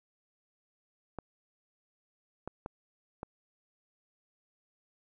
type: clicks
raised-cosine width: 1 ms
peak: -24 dBFS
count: 4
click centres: 1.187 / 2.476 / 2.661 / 3.231 s
effects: none